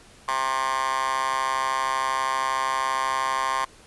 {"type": "tone with high-pass filter", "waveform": "10% pulse", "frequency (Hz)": 132.7, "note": "C3", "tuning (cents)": 25, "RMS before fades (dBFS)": -25, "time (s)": [0.28, 3.65], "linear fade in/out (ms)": 5, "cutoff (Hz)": 1100, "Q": 8.6, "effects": ["pink hiss -51 dBFS RMS until 3.86 s", "resampled to 24000 Hz"]}